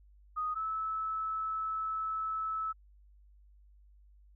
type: tone pair in turn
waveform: sine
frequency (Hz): 1244.5 / 1304.4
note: D#6 / E6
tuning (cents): 0 / -19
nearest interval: minor second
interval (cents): 81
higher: second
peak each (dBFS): -31 / -32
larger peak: first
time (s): 0.36-0.55 / 0.55-2.73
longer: second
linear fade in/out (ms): 20
effects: added 50 Hz sine -57 dBFS peak until 4.35 s